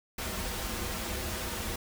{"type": "noise with comb filter", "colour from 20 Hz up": "pink", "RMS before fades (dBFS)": -35, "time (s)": [0.18, 1.76], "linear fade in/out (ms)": 5, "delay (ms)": 7, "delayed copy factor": -0.7, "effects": []}